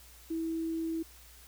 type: tone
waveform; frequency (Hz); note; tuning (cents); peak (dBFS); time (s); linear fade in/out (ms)
sine; 326.2; E4; -18; -31; 0.3-1.03; 10
effects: added 60 Hz sine -56 dBFS peak until 1.47 s + white hiss -56 dBFS RMS until 1.47 s